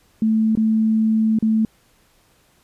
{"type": "tone with dropouts", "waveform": "sine", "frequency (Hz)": 220, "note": "A3", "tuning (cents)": 0, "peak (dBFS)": -14, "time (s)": [0.22, 1.65], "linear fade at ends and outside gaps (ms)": 2, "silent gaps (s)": [[0.553, 0.573], [1.388, 1.425]], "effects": ["pink hiss -58 dBFS RMS until 2.63 s", "resampled to 32000 Hz"]}